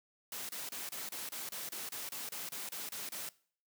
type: noise bursts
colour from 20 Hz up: white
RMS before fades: -42 dBFS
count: 15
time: 0.32-3.29 s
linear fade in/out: 2 ms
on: 170 ms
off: 30 ms
effects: noise-tail reverb RT60 0.5 s tail -21 dB re dry + high-pass 150 Hz 12 dB/octave